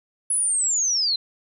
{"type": "linear sweep", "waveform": "sine", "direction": "down", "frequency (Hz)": [10390, 4009], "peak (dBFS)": -19, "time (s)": [0.3, 1.16], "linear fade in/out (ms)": 5, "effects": []}